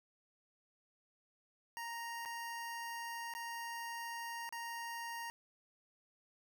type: tone with dropouts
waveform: 25% pulse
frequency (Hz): 932.3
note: A#5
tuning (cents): 0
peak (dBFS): -38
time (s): 1.77-5.3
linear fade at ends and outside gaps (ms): 0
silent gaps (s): 2.251-2.258 / 3.338-3.35 / 4.491-4.525
effects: none